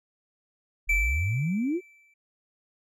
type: exponential sweep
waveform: sine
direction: up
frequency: 36.54 to 384.5 Hz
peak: -24 dBFS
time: 0.87-1.81 s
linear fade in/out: 50 ms
type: tone with exponential decay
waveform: triangle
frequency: 2325 Hz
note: D7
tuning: 18 cents flat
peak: -19 dBFS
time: 0.89-2.14 s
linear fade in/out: 5 ms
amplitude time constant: 270 ms
effects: none